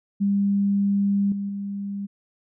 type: tone with level steps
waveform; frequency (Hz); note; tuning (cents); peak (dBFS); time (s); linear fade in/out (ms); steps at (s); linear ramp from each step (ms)
sine; 200; G3; +35; -18 / -25 / -27; 0.2-2.07; 20; 1.32 / 1.49; 2
effects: none